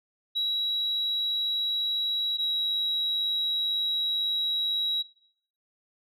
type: tone pair in turn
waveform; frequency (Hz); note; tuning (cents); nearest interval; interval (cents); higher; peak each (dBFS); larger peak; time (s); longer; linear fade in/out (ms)
sine; 3882 / 3866; B7 / B7; -31 / -38; unison; 7; first; -23; neither; 0.35-2.38 / 2.38-5.03; second; 20
effects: noise-tail reverb RT60 0.6 s tail -17 dB re dry + tanh soft clip ceiling -21 dBFS